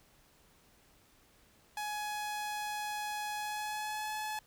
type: tone with pitch glide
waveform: sawtooth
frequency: 840 to 855.7 Hz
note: G#5 to A5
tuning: +19 to -48 cents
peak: -32 dBFS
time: 1.77-4.39 s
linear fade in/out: 2 ms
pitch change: +33 cents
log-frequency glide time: 3.37-4.13 s
effects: pink hiss -65 dBFS RMS until 4.46 s